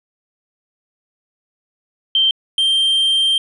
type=tone pair in turn; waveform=sine / triangle; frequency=3136 / 3160 Hz; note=G7 / G7; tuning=0 / +13 cents; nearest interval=unison; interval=13 cents; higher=second; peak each=-11 dBFS; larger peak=neither; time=2.15-2.31 / 2.58-3.38 s; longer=second; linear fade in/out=2 ms; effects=resampled to 24000 Hz